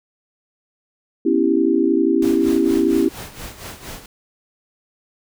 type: chord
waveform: sine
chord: C# half-diminished seventh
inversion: third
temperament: equal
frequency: 246.9 / 277.2 / 329.6 / 392 Hz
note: B3 / C#4 / E4 / G4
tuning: 0 / 0 / 0 / 0 cents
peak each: -22 / -19 / -17 / -20 dBFS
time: 1.25-3.09 s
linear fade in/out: 10 ms
type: noise with tremolo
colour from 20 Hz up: pink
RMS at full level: -32 dBFS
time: 2.22-4.06 s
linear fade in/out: 2 ms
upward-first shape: sine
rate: 4.3 Hz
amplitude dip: 70%
effects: none